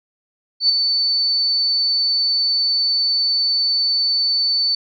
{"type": "tone with ADSR envelope", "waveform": "sine", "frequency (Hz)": 4510, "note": "C#8", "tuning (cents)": 29, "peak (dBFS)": -9, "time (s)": [0.6, 4.75], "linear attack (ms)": 95, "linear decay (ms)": 5, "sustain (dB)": -6, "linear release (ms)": 3, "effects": []}